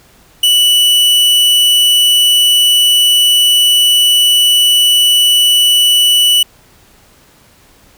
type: tone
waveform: 45% pulse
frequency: 2960 Hz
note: F#7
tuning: in tune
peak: -6 dBFS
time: 0.43-6.43 s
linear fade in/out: 5 ms
effects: pink hiss -46 dBFS RMS until 7.97 s